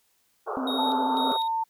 pink band-pass noise, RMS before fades -32 dBFS, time 0.46-1.38 s, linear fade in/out 20 ms, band 390 to 1400 Hz, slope 96 dB/octave
sine tone with vibrato, 261.6 Hz, C4, in tune, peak -28 dBFS, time 0.57-1.32 s, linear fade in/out 0 ms, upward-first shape square, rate 12 Hz, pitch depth 31 cents each way
triangle tone with tremolo, 3755 Hz, A#7, 12 cents sharp, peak -28 dBFS, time 0.67-1.48 s, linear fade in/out 5 ms, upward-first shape square, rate 2 Hz, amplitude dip 70%
sine tone with pitch glide, 880 to 899.5 Hz, A5 to A5, 0 to +38 cents, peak -24 dBFS, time 0.78-1.64 s, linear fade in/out 10 ms, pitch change +38 cents, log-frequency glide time 1.05-1.16 s
effects white hiss -68 dBFS RMS until 1.69 s

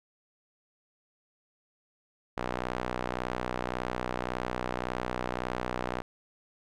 sawtooth tone with band-pass filter, 61.8 Hz, B1, 2 cents sharp, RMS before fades -34 dBFS, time 2.37-6.02 s, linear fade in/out 5 ms, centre 940 Hz, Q 0.68, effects none

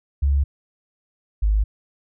sine tone pair in turn, 70 / 51.95 Hz, C#2 / G#1, +18 / +1 cents, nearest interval perfect fourth, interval 517 cents, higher first, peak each -15 dBFS, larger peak neither, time 0.22-0.44 / 1.42-1.64 s, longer neither, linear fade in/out 10 ms, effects none

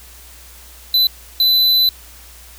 square tone bursts at uneven times, 4007 Hz, B7, 24 cents sharp, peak -11 dBFS, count 2, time 0.94-1.07 / 1.4-1.89 s, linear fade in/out 2 ms, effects added 60 Hz sine -42 dBFS peak until 2.58 s + white hiss -42 dBFS RMS until 2.58 s

